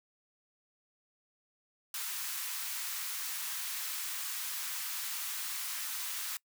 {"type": "high-pass noise", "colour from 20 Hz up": "white", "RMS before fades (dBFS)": -38, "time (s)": [1.94, 6.37], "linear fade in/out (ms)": 2, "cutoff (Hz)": 1000, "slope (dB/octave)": 24, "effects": ["noise-tail reverb RT60 0.1 s tail -24 dB re dry"]}